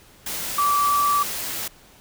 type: tone in noise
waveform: sine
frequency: 1158 Hz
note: D6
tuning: 25 cents flat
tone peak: -17 dBFS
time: 0.58-1.23 s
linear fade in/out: 5 ms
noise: white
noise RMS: -29 dBFS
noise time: 0.26-1.68 s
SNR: +9 dB
effects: pink hiss -51 dBFS RMS until 2 s